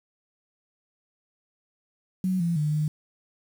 sine tone with pitch steps, 185.8 / 169.8 / 150.4 / 152.2 Hz, F#3 / F3 / D3 / D#3, +7 / -48 / +42 / -38 cents, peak -22 dBFS, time 2.24-2.88 s, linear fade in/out 2 ms, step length 160 ms, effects 8-bit

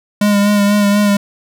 square tone with vibrato, 204.6 Hz, G#3, 26 cents flat, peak -10 dBFS, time 0.21-1.17 s, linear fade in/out 5 ms, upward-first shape sine, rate 4.1 Hz, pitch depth 26 cents each way, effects none

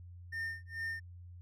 triangle tone with tremolo, 1815 Hz, A#6, 47 cents flat, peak -33 dBFS, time 0.32-1 s, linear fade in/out 10 ms, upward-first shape sine, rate 2.3 Hz, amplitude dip 100%, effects added 88 Hz sine -48 dBFS peak until 1.41 s

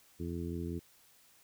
harmonic tone, 85.1 Hz, F2, 44 cents flat, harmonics 1 / 2 / 3 / 4 / 5, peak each -40 / -41 / -42 / -42 / -47 dBFS, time 0.19-0.8 s, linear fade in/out 20 ms, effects white hiss -64 dBFS RMS until 1.43 s

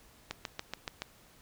click train, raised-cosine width 0.2 ms, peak -18 dBFS, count 6, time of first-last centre 0.31-1.02 s, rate 7.04 Hz, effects pink hiss -60 dBFS RMS until 1.41 s

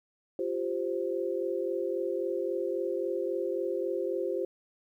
sine chord, F suspended second, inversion none, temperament just, 349.2 / 392.9 / 523.8 Hz, F4 / G4 / C5, 0 / +4 / +2 cents, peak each -33 dBFS, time 0.39-4.45 s, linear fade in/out 2 ms, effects 11-bit

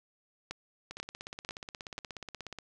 two click trains, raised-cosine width 0.2 ms, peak -20 / -24 dBFS, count 4 / 29, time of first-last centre 0.51-1.981 / 0.91-2.587 s, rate 2.04 / 16.7 Hz, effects none

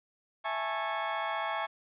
30% pulse chord, A major seventh, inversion second, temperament just, 660 / 825 / 880 / 1100 Hz, E5 / G#5 / A5 / C#6, +2 / -12 / 0 / -14 cents, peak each -34 / -34 / -35 / -33 dBFS, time 0.44-1.67 s, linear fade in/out 20 ms, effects resampled to 8000 Hz + 10-bit

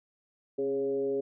sine tone with frequency modulation, 411.6 Hz, G#4, 16 cents flat, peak -27 dBFS, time 0.58-1.21 s, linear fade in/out 10 ms, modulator 140 Hz, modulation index 0.67, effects none

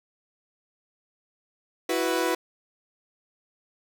sawtooth chord, E suspended second, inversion none, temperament equal, 329.6 / 370 / 493.9 Hz, E4 / F#4 / B4, 0 / 0 / 0 cents, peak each -24 dBFS, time 1.89-2.35 s, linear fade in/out 5 ms, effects none

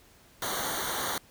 pink noise with comb filter, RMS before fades -32 dBFS, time 0.42-1.18 s, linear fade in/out 2 ms, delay 0.39 ms, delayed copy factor -0.9, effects pink hiss -58 dBFS RMS until 1.3 s

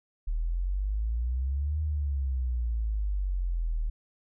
sine exponential two-way sweep, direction up then down, 37.94 to 77.78 to 37.94 Hz, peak -26 dBFS, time 0.27-3.9 s, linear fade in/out 10 ms, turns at 1.81 s, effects none

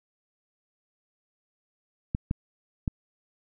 clicks, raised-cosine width 5 ms, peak -14 dBFS, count 3, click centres 2.149 / 2.311 / 2.878 s, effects none

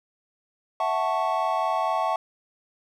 triangle chord, F# minor seventh, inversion third, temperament equal with one note detuned, 655.8 / 740 / 880 / 1108.7 Hz, E5 / F#5 / A5 / C#6, -9 / 0 / 0 / 0 cents, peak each -26 dBFS, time 0.8-2.16 s, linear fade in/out 2 ms, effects none

